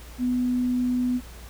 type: tone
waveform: sine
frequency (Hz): 248.6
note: B3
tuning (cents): +12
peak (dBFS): -21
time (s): 0.18-1.21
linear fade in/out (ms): 50
effects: added 59 Hz sine -42 dBFS peak until 1.49 s + pink hiss -47 dBFS RMS until 1.49 s